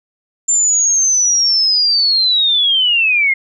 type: linear sweep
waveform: sine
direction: down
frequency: 7290 to 2093 Hz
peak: -10 dBFS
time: 0.48-3.34 s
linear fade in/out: 10 ms
effects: none